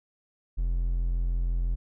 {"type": "tone", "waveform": "triangle", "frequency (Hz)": 43, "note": "F1", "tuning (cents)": -26, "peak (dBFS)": -22, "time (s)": [0.57, 1.76], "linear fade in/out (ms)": 20, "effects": []}